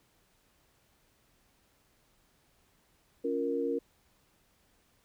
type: chord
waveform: sine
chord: Bb minor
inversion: first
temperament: just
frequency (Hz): 279.7 / 349.6 / 466.2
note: Db4 / F4 / Bb4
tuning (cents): +16 / +2 / 0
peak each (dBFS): -34 / -36 / -31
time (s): 3.24-3.79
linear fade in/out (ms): 10
effects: pink hiss -69 dBFS RMS until 5.04 s